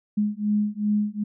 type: beating tone pair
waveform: sine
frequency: 207.7 / 210.3 Hz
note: G#3 / G#3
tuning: 0 / +22 cents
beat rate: 2.6 Hz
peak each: -24 dBFS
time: 0.17-1.24 s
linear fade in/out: 10 ms
effects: none